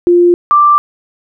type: tone pair in turn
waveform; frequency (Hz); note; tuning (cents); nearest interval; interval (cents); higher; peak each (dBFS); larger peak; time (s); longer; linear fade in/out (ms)
sine; 350 / 1177.3; F4 / D6; +4 / +4; octave + major sixth; 2100; second; -4; neither; 0.07-0.34 / 0.51-0.78; neither; 0
effects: none